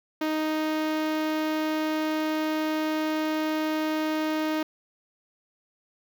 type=tone with notch filter; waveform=sawtooth; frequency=311.1 Hz; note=D#4; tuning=in tune; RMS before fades=-27 dBFS; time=0.21-4.63 s; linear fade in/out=5 ms; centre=8700 Hz; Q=0.58; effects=none